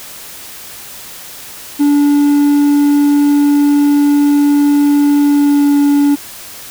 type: tone with pitch glide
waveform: triangle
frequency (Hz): 288.9 to 286.7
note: D4 to D4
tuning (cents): -28 to -42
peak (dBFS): -5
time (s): 1.79-6.16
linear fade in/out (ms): 20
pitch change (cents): -14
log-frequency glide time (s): 5.22-5.74
effects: white hiss -31 dBFS RMS until 6.7 s